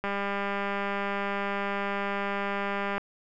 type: click train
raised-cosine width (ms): 0.5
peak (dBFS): -16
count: 589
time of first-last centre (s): 0.04-2.98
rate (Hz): 200
effects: none